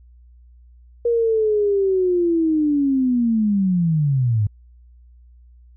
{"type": "linear sweep", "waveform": "sine", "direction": "down", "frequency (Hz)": [476.1, 100], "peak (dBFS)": -15, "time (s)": [1.05, 4.47], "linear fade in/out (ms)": 5, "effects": ["added 60 Hz sine -45 dBFS peak until 5.76 s"]}